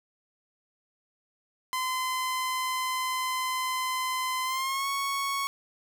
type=tone with pitch glide; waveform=sawtooth; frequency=1027 to 1107.1 Hz; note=C6 to C#6; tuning=-33 to -3 cents; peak=-24 dBFS; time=1.73-5.47 s; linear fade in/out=0 ms; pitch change=+130 cents; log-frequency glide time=4.44-4.88 s; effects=none